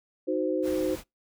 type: chord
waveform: sine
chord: C diminished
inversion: first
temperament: equal with one note detuned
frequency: 311.1 / 370 / 518.1 Hz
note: Eb4 / Gb4 / C5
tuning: 0 / 0 / -17 cents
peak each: -29 dBFS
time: 0.27-0.96 s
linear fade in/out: 20 ms
type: noise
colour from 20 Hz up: pink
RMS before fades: -42 dBFS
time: 0.62-1.04 s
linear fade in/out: 50 ms
effects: noise-tail reverb RT60 0.2 s tail -26 dB re dry